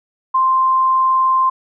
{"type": "tone", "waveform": "sine", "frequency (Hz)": 1046.5, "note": "C6", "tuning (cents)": 0, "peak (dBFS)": -11, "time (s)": [0.34, 1.5], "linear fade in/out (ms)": 10, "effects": []}